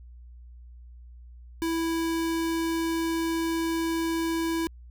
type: tone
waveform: square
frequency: 329.5 Hz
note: E4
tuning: 1 cent flat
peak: -26 dBFS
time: 1.62-4.67 s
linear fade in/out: 0 ms
effects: added 60 Hz sine -44 dBFS peak until 4.9 s